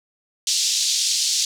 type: band-pass noise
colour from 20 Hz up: white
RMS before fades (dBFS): -21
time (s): 0.47-1.45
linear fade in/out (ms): 2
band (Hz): 3600 to 6800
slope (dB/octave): 24
effects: none